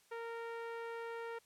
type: tone with low-pass filter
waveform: sawtooth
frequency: 462.3 Hz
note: A#4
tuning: 14 cents flat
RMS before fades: -44 dBFS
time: 0.11-1.39 s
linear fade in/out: 10 ms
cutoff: 2000 Hz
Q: 1.1
effects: white hiss -69 dBFS RMS until 1.45 s + low-pass 11000 Hz 12 dB/octave